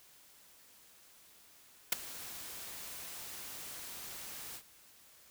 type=noise with ADSR envelope; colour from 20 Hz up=white; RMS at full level=-26 dBFS; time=1.92-4.63 s; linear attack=6 ms; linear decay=10 ms; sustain=-20 dB; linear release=79 ms; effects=white hiss -61 dBFS RMS until 5.3 s